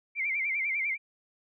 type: tone with vibrato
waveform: sine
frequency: 2217 Hz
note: C#7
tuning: in tune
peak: -27 dBFS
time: 0.15-0.98 s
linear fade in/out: 50 ms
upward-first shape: sine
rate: 10 Hz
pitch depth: 120 cents each way
effects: none